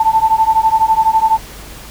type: beating tone pair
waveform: sine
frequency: 880 / 892 Hz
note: A5 / A5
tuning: 0 / +23 cents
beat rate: 12 Hz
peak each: -12 dBFS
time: 0-1.38 s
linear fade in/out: 5 ms
effects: added 50 Hz sine -36 dBFS peak until 1.9 s + pink hiss -34 dBFS RMS until 1.9 s